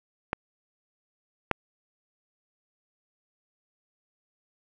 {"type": "clicks", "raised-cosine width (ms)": 0.5, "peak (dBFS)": [-11, -7], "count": 2, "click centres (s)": [0.331, 1.513], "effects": []}